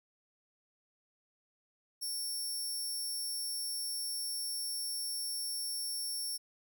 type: tone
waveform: 20% pulse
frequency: 5460 Hz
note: F8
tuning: 40 cents flat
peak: -30 dBFS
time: 2.01-6.38 s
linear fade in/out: 20 ms
effects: none